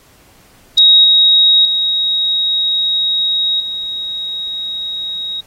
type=tone with level steps; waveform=sine; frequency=3786 Hz; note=A#7; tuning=26 cents sharp; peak=-4 / -6 / -12 / -19 dBFS; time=0.77-5.41 s; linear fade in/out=10 ms; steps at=1.04 / 1.65 / 3.6 s; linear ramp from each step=2 ms; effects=pink hiss -48 dBFS RMS until 5.46 s + AAC 48 kbps